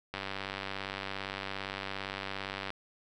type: click train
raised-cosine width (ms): 0.3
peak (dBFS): -20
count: 251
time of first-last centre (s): 0.14-2.704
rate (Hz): 97.5
effects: none